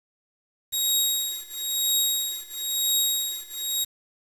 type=tone with tremolo; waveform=15% pulse; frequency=3786 Hz; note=A#7; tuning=26 cents sharp; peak=-12 dBFS; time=0.72-3.85 s; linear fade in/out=20 ms; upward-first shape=triangle; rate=1 Hz; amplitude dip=95%; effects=resampled to 32000 Hz + 7-bit